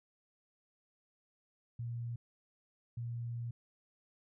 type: tone bursts at uneven times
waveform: sine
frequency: 118.2 Hz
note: A#2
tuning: 24 cents sharp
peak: -37 dBFS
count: 2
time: 1.79-2.16 / 2.97-3.51 s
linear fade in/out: 5 ms
effects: none